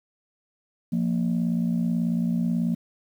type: tone pair together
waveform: sine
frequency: 174.2 / 232.5 Hz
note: F3 / A#3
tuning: -4 / -4 cents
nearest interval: perfect fourth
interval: 500 cents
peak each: -23 / -23 dBFS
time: 0.92-2.75 s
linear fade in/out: 10 ms
effects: tanh soft clip ceiling -17 dBFS + 9-bit